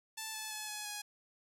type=tone with pitch steps; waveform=5% pulse; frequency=880 / 867.9 / 855.9 / 844.2 / 832.5 Hz; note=A5 / A5 / A5 / G#5 / G#5; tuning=0 / -24 / -48 / +28 / +4 cents; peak=-28 dBFS; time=0.17-1.02 s; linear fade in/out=10 ms; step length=170 ms; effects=none